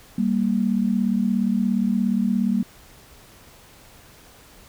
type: tone pair together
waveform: sine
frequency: 196.01 / 233.1 Hz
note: G3 / A#3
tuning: 0 / 0 cents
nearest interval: minor third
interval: 300 cents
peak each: -21 dBFS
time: 0.18-2.63 s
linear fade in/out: 5 ms
effects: pink hiss -49 dBFS RMS until 4.68 s